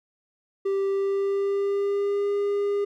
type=tone with pitch glide; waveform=triangle; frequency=392 to 405.4 Hz; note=G4 to G#4; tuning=0 to -42 cents; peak=-20 dBFS; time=0.65-2.85 s; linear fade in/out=10 ms; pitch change=+58 cents; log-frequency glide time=0.88-2.31 s; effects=none